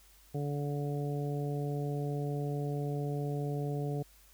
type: harmonic tone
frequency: 144.5 Hz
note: D3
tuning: 28 cents flat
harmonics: 1 / 2 / 3 / 4 / 5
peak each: -33 / -41 / -39 / -46 / -45 dBFS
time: 0.34-4.03 s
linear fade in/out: 10 ms
effects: added 50 Hz sine -61 dBFS peak until 4.33 s + white hiss -62 dBFS RMS until 4.33 s